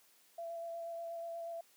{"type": "tone with vibrato", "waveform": "sine", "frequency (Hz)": 673, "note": "E5", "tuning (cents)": 36, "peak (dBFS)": -40, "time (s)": [0.38, 1.61], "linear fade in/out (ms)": 5, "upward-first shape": "square", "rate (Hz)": 8.3, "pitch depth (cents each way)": 11, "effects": ["white hiss -67 dBFS RMS until 1.76 s", "high-pass 200 Hz 12 dB/octave"]}